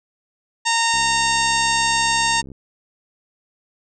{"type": "harmonic tone", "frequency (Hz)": 920, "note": "A#5", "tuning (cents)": -23, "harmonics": [1, 2, 3, 4, 5, 6, 7, 8, 9], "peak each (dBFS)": [-20, -23, -25, -26, -27, -28, -28, -29, -30], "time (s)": [0.65, 2.42], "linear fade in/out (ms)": 20}
{"type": "click train", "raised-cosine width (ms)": 3, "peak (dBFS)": -26, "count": 107, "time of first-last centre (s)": [0.94, 2.517], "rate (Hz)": 67.2}
{"effects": []}